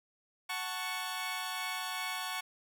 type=chord; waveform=15% pulse; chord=F# minor; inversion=none; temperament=equal; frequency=740 / 880 / 1108.7 Hz; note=F#5 / A5 / C#6; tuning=0 / 0 / 0 cents; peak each=-34 / -35 / -32 dBFS; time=0.49-2.41 s; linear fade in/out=10 ms; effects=none